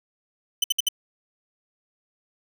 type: tone bursts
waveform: sawtooth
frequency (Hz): 3025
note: F#7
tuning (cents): +38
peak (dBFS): -15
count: 4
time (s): 0.62-0.887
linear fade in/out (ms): 5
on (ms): 21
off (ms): 61
effects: none